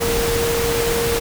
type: tone in noise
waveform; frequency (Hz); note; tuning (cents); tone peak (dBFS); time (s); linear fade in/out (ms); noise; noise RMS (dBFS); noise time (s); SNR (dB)
sine; 466.2; A#4; 0; -19; 0-1.2; 20; pink; -22; 0-1.2; 0
effects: none